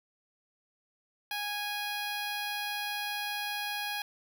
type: tone with notch filter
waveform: 10% pulse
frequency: 825 Hz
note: G#5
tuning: 12 cents flat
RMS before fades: -35 dBFS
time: 1.31-4.02 s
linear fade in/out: 2 ms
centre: 6800 Hz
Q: 1.9
effects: none

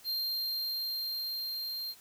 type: tone with level ramp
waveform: square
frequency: 4186 Hz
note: C8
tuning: in tune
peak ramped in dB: -31 to -36 dBFS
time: 0.04-1.95 s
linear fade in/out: 50 ms
effects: white hiss -57 dBFS RMS until 2 s

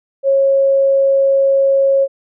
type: tone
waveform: sine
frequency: 546 Hz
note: C#5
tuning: 26 cents flat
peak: -9 dBFS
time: 0.23-2.08 s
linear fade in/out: 50 ms
effects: none

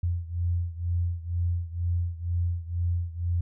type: beating tone pair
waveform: sine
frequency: 86 / 88.1 Hz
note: F2 / F2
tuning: -26 / +16 cents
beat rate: 2.1 Hz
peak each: -27 / -30 dBFS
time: 0.03-3.41 s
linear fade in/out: 5 ms
effects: none

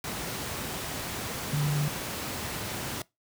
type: tone in noise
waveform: sine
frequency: 146.83 Hz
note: D3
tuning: in tune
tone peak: -24 dBFS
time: 1.53-1.88 s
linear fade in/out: 2 ms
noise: pink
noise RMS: -34 dBFS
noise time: 0.04-3.02 s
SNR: +7 dB
effects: noise-tail reverb RT60 0.2 s tail -22 dB re dry + high-pass 80 Hz 12 dB/octave

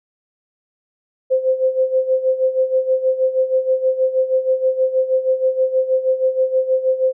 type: tone with tremolo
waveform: sine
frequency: 520 Hz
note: C5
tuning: 11 cents flat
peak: -11 dBFS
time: 1.3-7.13 s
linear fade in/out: 20 ms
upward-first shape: sine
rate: 6.3 Hz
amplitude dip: 75%
effects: none

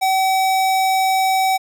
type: tone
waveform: square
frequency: 762 Hz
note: G5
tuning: 49 cents flat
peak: -15 dBFS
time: 0.01-1.58 s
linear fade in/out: 20 ms
effects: none

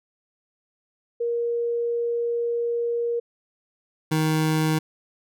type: tone pair in turn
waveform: sine / 25% pulse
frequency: 471.3 / 156.86 Hz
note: A#4 / D#3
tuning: +19 / +14 cents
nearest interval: octave + perfect fifth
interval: 1905 cents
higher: first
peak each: -22 / -16 dBFS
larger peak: second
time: 1.2-3.2 / 4.11-4.79 s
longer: first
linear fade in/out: 10 ms
effects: none

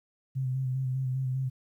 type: tone with vibrato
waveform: sine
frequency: 130.5 Hz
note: C3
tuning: 4 cents flat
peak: -27 dBFS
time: 0.35-1.5 s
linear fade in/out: 20 ms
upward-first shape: square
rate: 5 Hz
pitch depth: 28 cents each way
effects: 11-bit

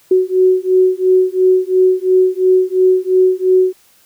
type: beating tone pair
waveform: sine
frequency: 370 / 372.9 Hz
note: F#4 / F#4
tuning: 0 / +14 cents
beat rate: 2.9 Hz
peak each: -12 dBFS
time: 0.11-3.73 s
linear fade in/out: 5 ms
effects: white hiss -51 dBFS RMS until 4.05 s

